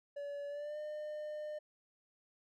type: tone with pitch glide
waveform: triangle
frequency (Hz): 572 to 604.3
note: D5 to D5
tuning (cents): -46 to +49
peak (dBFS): -38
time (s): 0.16-1.59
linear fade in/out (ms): 10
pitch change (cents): +95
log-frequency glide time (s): 0.48-0.78
effects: none